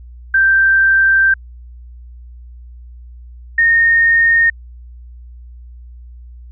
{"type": "tone pair in turn", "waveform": "sine", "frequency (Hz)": [1568, 1841.1], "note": ["G6", "A#6"], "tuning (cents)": [0, -22], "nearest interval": "minor third", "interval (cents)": 278, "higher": "second", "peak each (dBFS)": -8, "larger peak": "neither", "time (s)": [[0.34, 1.34], [3.58, 4.5]], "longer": "first", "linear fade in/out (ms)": 5, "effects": ["added 60 Hz sine -33 dBFS peak until 6.51 s"]}